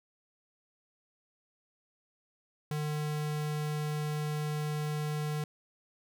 square tone, 150.7 Hz, D3, 45 cents sharp, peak -32 dBFS, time 2.71-5.44 s, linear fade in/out 2 ms, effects none

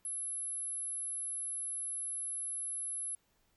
sine tone, 11000 Hz, F9, 27 cents flat, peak -36 dBFS, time 0.05-3.15 s, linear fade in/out 2 ms, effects pink hiss -74 dBFS RMS until 3.56 s

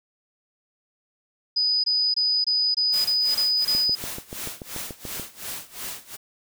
sine tone bursts, 4978 Hz, D#8, in tune, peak -19 dBFS, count 8, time 1.56-3.954 s, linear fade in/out 10 ms, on 280 ms, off 22 ms
white noise with tremolo, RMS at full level -32 dBFS, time 2.92-6.17 s, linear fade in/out 20 ms, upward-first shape sine, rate 2.8 Hz, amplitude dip 90%
click train, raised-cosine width 2 ms, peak -21 dBFS, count 11, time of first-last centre 3.75-5.197 s, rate 6.91 Hz
effects none

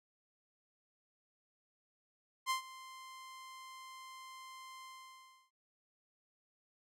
sawtooth tone with ADSR envelope, 1045 Hz, C6, 2 cents flat, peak -27 dBFS, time 2.46-5.51 s, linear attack 43 ms, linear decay 110 ms, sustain -19 dB, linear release 660 ms, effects low-pass 12000 Hz 12 dB/octave

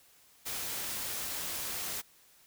white noise, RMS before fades -37 dBFS, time 0.45-2.02 s, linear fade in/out 20 ms, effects white hiss -62 dBFS RMS until 2.46 s

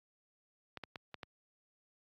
clicks, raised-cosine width 0.3 ms, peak -27 dBFS, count 5, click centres 0.773 / 0.837 / 0.958 / 1.143 / 1.232 s, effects high-pass 80 Hz 12 dB/octave + AAC 64 kbps

